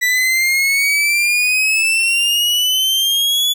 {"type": "exponential sweep", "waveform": "40% pulse", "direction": "up", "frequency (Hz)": [1967, 3438], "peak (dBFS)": -12, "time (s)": [0.01, 3.54], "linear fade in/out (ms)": 20, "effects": []}